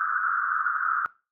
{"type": "band-pass noise", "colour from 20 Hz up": "white", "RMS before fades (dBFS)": -26, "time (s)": [0, 1.06], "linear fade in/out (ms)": 0, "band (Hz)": [1200, 1500], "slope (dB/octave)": 96, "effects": ["noise-tail reverb RT60 0.3 s tail -21 dB re dry"]}